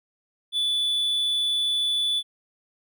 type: tone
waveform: triangle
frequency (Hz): 3467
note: A7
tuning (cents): -26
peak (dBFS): -20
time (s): 0.52-2.23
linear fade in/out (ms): 50
effects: none